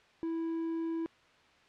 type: tone with quantisation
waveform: triangle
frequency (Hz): 328.7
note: E4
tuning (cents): -5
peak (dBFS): -30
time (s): 0.23-1.06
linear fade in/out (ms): 0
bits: 10
effects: white hiss -62 dBFS RMS until 1.68 s + low-pass 3000 Hz 12 dB/octave